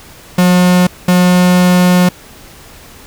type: tone bursts at uneven times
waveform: 45% pulse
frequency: 179.9 Hz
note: F#3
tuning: 48 cents flat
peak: -6 dBFS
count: 2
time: 0.38-0.87 / 1.08-2.09 s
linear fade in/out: 5 ms
effects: pink hiss -37 dBFS RMS until 3.06 s